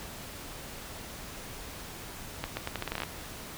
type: accelerating click train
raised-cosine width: 0.3 ms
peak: -16 dBFS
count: 12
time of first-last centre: 2.44-3.034 s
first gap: 130 ms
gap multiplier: 0.8
effects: pink hiss -43 dBFS RMS until 3.57 s